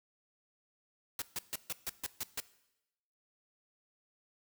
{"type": "noise bursts", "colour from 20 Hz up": "white", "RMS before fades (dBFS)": -37, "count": 8, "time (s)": [1.19, 2.402], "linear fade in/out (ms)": 2, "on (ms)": 29, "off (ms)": 140, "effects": ["noise-tail reverb RT60 0.9 s tail -18 dB re dry"]}